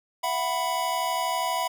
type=chord; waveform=square; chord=E suspended second; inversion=none; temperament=equal with one note detuned; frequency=667.7 / 740 / 987.8 Hz; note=E5 / F#5 / B5; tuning=+22 / 0 / 0 cents; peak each=-32 / -31 / -28 dBFS; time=0.23-1.68 s; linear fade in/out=10 ms; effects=none